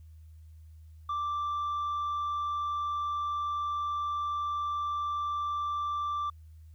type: tone with tanh clipping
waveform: triangle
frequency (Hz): 1174.7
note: D6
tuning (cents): 0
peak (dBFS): -30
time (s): 1.09-6.3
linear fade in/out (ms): 5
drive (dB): 7
effects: added 79 Hz sine -48 dBFS peak until 6.74 s + white hiss -75 dBFS RMS until 6.74 s